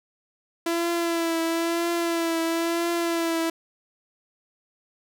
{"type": "tone with vibrato", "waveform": "sawtooth", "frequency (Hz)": 335.1, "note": "E4", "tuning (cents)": 29, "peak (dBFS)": -19, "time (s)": [0.66, 3.5], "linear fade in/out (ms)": 5, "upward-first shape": "triangle", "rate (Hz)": 1, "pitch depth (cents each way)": 37, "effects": []}